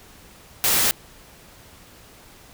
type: noise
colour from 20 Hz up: white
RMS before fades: -19 dBFS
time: 0.64-0.91 s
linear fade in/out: 0 ms
effects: pink hiss -48 dBFS RMS until 2.53 s